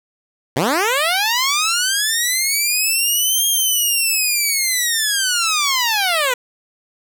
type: linear two-way sweep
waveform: 10% pulse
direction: up then down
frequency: 114.9 to 3246 to 479.2 Hz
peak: -7 dBFS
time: 0.56-6.34 s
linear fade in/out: 5 ms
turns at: 3.47 s
effects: none